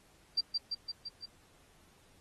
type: tone with echo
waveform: sine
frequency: 4699 Hz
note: D8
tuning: in tune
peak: -26 dBFS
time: 0.37-0.41 s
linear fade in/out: 10 ms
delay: 170 ms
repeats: 5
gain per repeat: -3 dB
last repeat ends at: 1.26 s
effects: pink hiss -65 dBFS RMS until 2.2 s + AAC 32 kbps